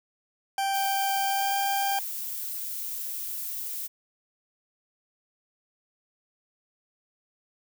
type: tone with pitch glide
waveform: 40% pulse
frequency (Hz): 784 to 791.7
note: G5 to G5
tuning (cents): 0 to +17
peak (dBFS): -24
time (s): 0.58-1.99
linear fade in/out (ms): 2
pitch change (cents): +17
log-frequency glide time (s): 1.2-1.56
type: noise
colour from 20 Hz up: violet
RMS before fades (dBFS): -34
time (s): 0.73-3.88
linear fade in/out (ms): 20
effects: none